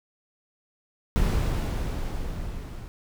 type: noise with level ramp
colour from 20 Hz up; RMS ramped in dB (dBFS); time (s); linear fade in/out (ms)
brown; -21 to -38; 1.16-2.88; 0
effects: none